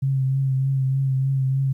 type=tone with vibrato; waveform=sine; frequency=134 Hz; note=C3; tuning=42 cents sharp; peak=-18 dBFS; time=0.02-1.73 s; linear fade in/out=10 ms; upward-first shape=triangle; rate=3.3 Hz; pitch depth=34 cents each way; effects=10-bit